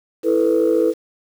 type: chord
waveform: sine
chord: E suspended fourth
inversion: none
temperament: equal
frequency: 329.6 / 440 / 493.9 Hz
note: E4 / A4 / B4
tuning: 0 / 0 / 0 cents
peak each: -17 dBFS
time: 0.23-0.94 s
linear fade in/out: 50 ms
effects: tanh soft clip ceiling -7 dBFS + 7-bit